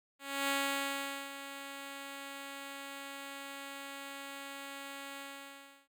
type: tone with ADSR envelope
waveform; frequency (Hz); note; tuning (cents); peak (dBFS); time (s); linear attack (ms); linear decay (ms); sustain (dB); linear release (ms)
5% pulse; 277.2; C#4; 0; -19; 0.19-5.88; 300; 800; -13; 690
effects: none